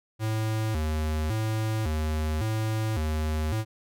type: tone with vibrato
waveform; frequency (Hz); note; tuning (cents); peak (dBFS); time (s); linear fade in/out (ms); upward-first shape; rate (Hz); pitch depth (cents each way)
square; 92.2; F#2; -6; -26; 0.19-3.65; 50; square; 0.9; 300
effects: none